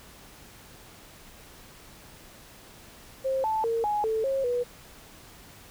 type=tone with pitch steps; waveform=sine; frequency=531 / 876 / 458.2 / 835 / 441.7 / 540 / 487.6 Hz; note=C5 / A5 / A#4 / G#5 / A4 / C#5 / B4; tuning=+25 / -8 / -30 / +9 / +7 / -45 / -22 cents; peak=-24 dBFS; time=3.24-4.64 s; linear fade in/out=20 ms; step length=200 ms; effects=pink hiss -50 dBFS RMS until 5.7 s